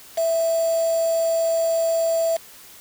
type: tone with quantisation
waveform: sine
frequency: 659.3 Hz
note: E5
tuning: in tune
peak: -18 dBFS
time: 0.17-2.37 s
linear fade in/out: 10 ms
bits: 5
effects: white hiss -45 dBFS RMS until 2.8 s